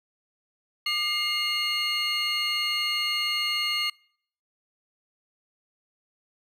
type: tone cluster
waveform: triangle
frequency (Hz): 1207 / 2121 / 2848 / 4315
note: D6 / C7 / F7 / C#8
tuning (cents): +47 / +23 / +33 / -47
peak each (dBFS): -34 / -28 / -27 / -28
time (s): 0.86-3.9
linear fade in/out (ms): 5
effects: noise-tail reverb RT60 0.6 s tail -26 dB re dry